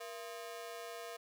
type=ring-modulated tone; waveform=sawtooth; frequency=575 Hz; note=D5; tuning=37 cents flat; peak=-37 dBFS; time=0-1.17 s; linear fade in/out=10 ms; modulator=102 Hz; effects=none